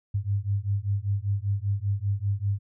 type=beating tone pair; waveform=sine; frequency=98 / 103.1 Hz; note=G2 / G#2; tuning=0 / -12 cents; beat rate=5.1 Hz; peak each=-27 dBFS; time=0.14-2.59 s; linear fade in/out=10 ms; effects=none